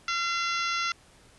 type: harmonic tone with a mistuned harmonic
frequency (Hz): 684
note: F5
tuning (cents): -36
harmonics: 2 / 3 / 4 / 5 / 6 / 7 / 8 / 9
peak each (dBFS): -29 / -33 / -35 / -37 / -39 / -40 / -41 / -42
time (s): 0.08-0.92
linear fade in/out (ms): 2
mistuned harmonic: 9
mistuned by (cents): +22
effects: pink hiss -57 dBFS RMS until 1.38 s + resampled to 24000 Hz